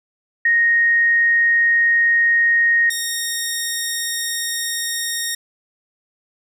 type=tone pair in turn; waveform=sine / 10% pulse; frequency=1864.7 / 1857.3 Hz; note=A#6 / A#6; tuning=0 / -7 cents; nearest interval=unison; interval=7 cents; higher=first; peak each=-12 dBFS; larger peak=neither; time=0.45-2.9 / 2.9-5.35 s; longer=neither; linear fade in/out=5 ms; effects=none